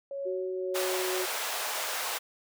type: tone with tremolo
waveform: sine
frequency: 554.4 Hz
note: C#5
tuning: in tune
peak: -31 dBFS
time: 0.11-1.22 s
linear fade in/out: 2 ms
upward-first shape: triangle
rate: 1.8 Hz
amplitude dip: 70%
type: tone with pitch glide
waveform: sine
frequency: 373 to 369.8 Hz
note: F#4 to F#4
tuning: +14 to -1 cents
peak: -31 dBFS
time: 0.25-1.26 s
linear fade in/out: 20 ms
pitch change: -15 cents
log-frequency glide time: 0.45-1.02 s
type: high-pass noise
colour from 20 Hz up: pink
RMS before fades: -33 dBFS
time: 0.74-2.19 s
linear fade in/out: 20 ms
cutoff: 550 Hz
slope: 24 dB/octave
effects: none